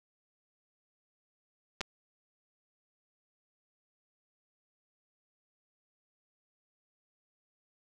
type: clicks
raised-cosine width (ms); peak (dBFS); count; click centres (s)
0.2; -17; 2; 1.808 / 1.813
effects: none